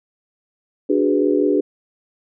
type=chord; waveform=sine; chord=G# half-diminished seventh; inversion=second; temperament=equal; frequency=293.7 / 370 / 415.3 / 493.9 Hz; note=D4 / F#4 / G#4 / B4; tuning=0 / 0 / 0 / 0 cents; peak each=-18 / -20 / -19 / -23 dBFS; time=0.89-1.61 s; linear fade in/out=10 ms; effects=none